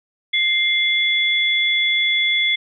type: tone pair together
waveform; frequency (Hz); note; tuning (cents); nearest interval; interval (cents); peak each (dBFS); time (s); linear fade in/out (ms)
sine; 2099 / 3425; C7 / A7; +5 / -47; minor sixth; 848; -18; 0.33-2.56; 10
effects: none